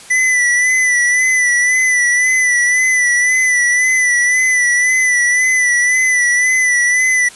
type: tone with vibrato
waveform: square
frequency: 1987 Hz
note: B6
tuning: 10 cents sharp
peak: -11 dBFS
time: 0.1-7.29 s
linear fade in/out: 10 ms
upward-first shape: sine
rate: 1.9 Hz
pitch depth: 40 cents each way
effects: white hiss -37 dBFS RMS until 7.35 s + resampled to 24000 Hz